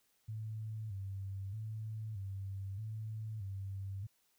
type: tone with vibrato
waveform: sine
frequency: 103.1 Hz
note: G#2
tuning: 12 cents flat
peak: -39 dBFS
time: 0.28-4.07 s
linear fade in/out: 10 ms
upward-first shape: square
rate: 0.8 Hz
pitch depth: 99 cents each way
effects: white hiss -75 dBFS RMS until 4.38 s